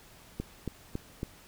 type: click train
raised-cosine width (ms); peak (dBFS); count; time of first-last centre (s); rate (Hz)
3; -20; 4; 0.4-1.231; 3.61
effects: pink hiss -55 dBFS RMS until 1.47 s